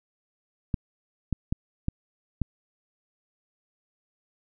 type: clicks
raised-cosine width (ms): 5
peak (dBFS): -13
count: 5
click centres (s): 0.742 / 1.327 / 1.525 / 1.884 / 2.417
effects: none